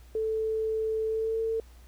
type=tone with pitch glide; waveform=sine; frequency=440 to 449 Hz; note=A4 to A4; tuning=0 to +35 cents; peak=-26 dBFS; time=0.15-1.6 s; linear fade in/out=2 ms; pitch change=+35 cents; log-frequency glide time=1.07-1.41 s; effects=added 60 Hz sine -49 dBFS peak until 1.87 s + pink hiss -60 dBFS RMS until 1.87 s